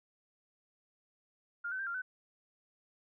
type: tone with pitch steps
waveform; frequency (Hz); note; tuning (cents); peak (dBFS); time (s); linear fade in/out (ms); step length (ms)
sine; 1409 / 1521 / 1582 / 1391 / 1510; F6 / F#6 / G6 / F6 / F#6; +15 / +47 / +15 / -7 / +35; -35; 1.64-2.02; 10; 76
effects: none